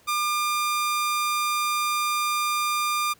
sawtooth tone, 1200 Hz, D6, 37 cents sharp, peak -19 dBFS, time 0.07-3.14 s, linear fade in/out 20 ms, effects pink hiss -57 dBFS RMS until 3.19 s + high-pass 60 Hz 12 dB/octave

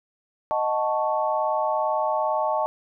sine chord, D# half-diminished seventh, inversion none, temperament equal, 622.3 / 740 / 880 / 1108.7 Hz, D#5 / F#5 / A5 / C#6, 0 / 0 / 0 / 0 cents, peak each -25 / -30 / -25 / -29 dBFS, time 0.51-2.66 s, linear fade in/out 0 ms, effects none

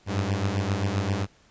sawtooth beating tone pair, 95 / 102.6 Hz, F#2 / G#2, +46 / -21 cents, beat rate 7.6 Hz, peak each -23 dBFS, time 0.06-1.27 s, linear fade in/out 50 ms, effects pink hiss -59 dBFS RMS until 1.5 s + resampled to 16000 Hz

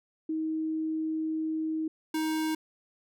sine / square tone pair in turn, 316.3 / 314.6 Hz, D#4 / D#4, +29 / +19 cents, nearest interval unison, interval 10 cents, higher first, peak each -28 / -28 dBFS, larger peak neither, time 0.29-1.88 / 2.14-2.55 s, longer first, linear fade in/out 5 ms, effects none

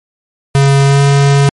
square tone with pitch glide, 138.6 to 140.29 Hz, C#3 to C#3, 0 to +21 cents, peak -6 dBFS, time 0.55-1.49 s, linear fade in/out 0 ms, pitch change +21 cents, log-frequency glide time 0.85-1.01 s, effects MP3 48 kbps

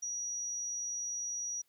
sine tone, 5790 Hz, F#8, 38 cents flat, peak -35 dBFS, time 0.02-1.62 s, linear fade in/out 10 ms, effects white hiss -75 dBFS RMS until 1.68 s

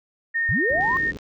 sine tone, 1837 Hz, A#6, 26 cents flat, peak -20 dBFS, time 0.34-1.12 s, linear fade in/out 20 ms
sine linear sweep, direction up, 69.3 to 1100 Hz, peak -22 dBFS, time 0.49-0.97 s, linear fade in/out 0 ms
white low-pass noise, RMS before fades -35 dBFS, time 0.7-1.17 s, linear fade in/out 0 ms, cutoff 450 Hz, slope 48 dB/octave
click train, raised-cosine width 0.2 ms, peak -28 dBFS, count 29, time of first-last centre 0.81-1.187 s, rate 74.2 Hz
effects none

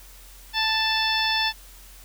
harmonic tone with a mistuned harmonic, 882 Hz, A5, 4 cents sharp, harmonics 1 / 2 / 3 / 4 / 5 / 6, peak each -27 / -27 / -29 / -26 / -31 / -29 dBFS, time 0.53-1.53 s, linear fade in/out 50 ms, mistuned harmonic 4, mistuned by -16 cents, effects added 44 Hz sine -46 dBFS peak until 2.04 s + white hiss -49 dBFS RMS until 2.04 s

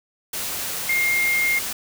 sine tone in noise, 2125 Hz, C7, 26 cents sharp, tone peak -18 dBFS, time 0.89-1.59 s, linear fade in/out 5 ms, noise white, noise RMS -28 dBFS, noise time 0.33-1.73 s, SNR +7 dB, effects none

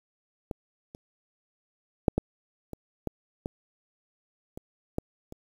clicks, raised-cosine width 2 ms, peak -19 / -30 / -6 / -11 / -24 / -16 / -18 / -25 / -14 / -28 dBFS, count 10, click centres 0.512 / 0.949 / 2.082 / 2.18 / 2.733 / 3.073 / 3.459 / 4.575 / 4.984 / 5.324 s, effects 8-bit

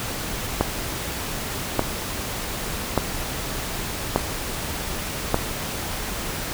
click train, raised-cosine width 1 ms, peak -3 dBFS, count 5, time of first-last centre 0.61-5.344 s, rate 0.845 Hz, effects pink hiss -29 dBFS RMS until 6.53 s

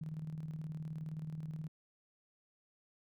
sine tone with tremolo, 156.4 Hz, D#3, 9 cents sharp, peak -38 dBFS, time 0.01-1.68 s, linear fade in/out 5 ms, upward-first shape square, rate 19 Hz, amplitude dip 50%, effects none

